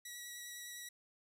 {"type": "tone with vibrato", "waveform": "10% pulse", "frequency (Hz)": 1933, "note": "B6", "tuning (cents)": -38, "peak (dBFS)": -37, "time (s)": [0.05, 0.89], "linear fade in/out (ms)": 5, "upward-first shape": "sine", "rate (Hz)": 9.8, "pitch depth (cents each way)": 14, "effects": []}